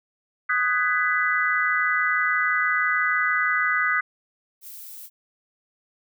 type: chord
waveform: sine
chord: G# minor seventh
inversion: second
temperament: just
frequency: 1245.9 / 1495.1 / 1661.2 / 1993.5 Hz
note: D#6 / F#6 / G#6 / B6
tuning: +2 / +18 / 0 / +16 cents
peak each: -25 / -24 / -29 / -24 dBFS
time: 0.49-4.01 s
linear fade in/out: 10 ms
type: noise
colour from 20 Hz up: violet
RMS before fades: -40 dBFS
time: 4.61-5.1 s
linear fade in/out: 50 ms
effects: none